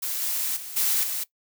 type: noise with level steps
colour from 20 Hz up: blue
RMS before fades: -29 / -27 / -37 / -23 / -29 dBFS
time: 0.02-1.24 s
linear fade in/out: 10 ms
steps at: 0.21 / 0.56 / 0.76 / 1.03 s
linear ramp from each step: 10 ms
effects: noise-tail reverb RT60 0.1 s tail -19 dB re dry